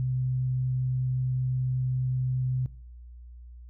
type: tone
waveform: sine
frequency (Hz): 128.2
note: C3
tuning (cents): -35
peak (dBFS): -25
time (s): 0-2.66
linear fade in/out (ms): 0
effects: noise-tail reverb RT60 0.5 s tail -20 dB re dry + added 60 Hz sine -43 dBFS peak until 3.69 s